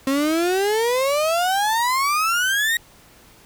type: exponential sweep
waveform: 35% pulse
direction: up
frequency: 265.1 to 1900 Hz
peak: -16 dBFS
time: 0.07-2.77 s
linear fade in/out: 2 ms
effects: pink hiss -50 dBFS RMS until 3.45 s